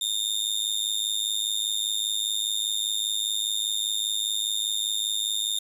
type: tone with amplitude modulation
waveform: sawtooth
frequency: 3643 Hz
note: A#7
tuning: 41 cents flat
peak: -18 dBFS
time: 0.01-5.59 s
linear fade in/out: 5 ms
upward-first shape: sine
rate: 105 Hz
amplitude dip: 90%
effects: resampled to 32000 Hz + 9-bit